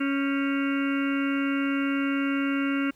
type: harmonic tone with a mistuned harmonic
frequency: 277.2 Hz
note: C#4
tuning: in tune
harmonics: 1 / 2 / 4 / 5 / 6 / 7 / 8 / 9 / 10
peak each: -24 / -39 / -41 / -34 / -40 / -41 / -38 / -46 / -37 dBFS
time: 0-2.91 s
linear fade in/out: 10 ms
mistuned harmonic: 6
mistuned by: -72 cents
effects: pink hiss -61 dBFS RMS until 2.95 s